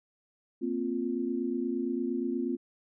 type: chord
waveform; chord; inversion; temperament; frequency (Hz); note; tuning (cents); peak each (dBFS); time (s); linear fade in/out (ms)
sine; Bb suspended second; none; equal; 233.1 / 261.6 / 349.2; Bb3 / C4 / F4; 0 / 0 / 0; -34 / -32 / -33; 0.61-2.57; 20
effects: none